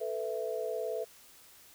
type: chord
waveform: sine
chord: A suspended second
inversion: none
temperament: equal with one note detuned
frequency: 440 / 498.8 / 659.3 Hz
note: A4 / B4 / E5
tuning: 0 / +17 / 0 cents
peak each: -36 / -37 / -37 dBFS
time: 0-1.05 s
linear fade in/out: 20 ms
effects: white hiss -57 dBFS RMS until 1.74 s